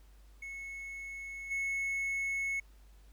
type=tone with level steps; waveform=triangle; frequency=2195 Hz; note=C#7; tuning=18 cents flat; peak=-39 / -30 dBFS; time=0.42-2.6 s; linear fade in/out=5 ms; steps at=1.5 s; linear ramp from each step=20 ms; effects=added 50 Hz sine -55 dBFS peak until 3.12 s + pink hiss -68 dBFS RMS until 3.12 s